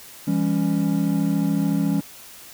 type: tone cluster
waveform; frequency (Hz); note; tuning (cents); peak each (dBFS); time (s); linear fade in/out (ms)
triangle; 167.4 / 201.2 / 277.7; E3 / G3 / C#4; +27 / +45 / +3; -21; 0.27-2.01; 10
effects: white hiss -43 dBFS RMS until 2.53 s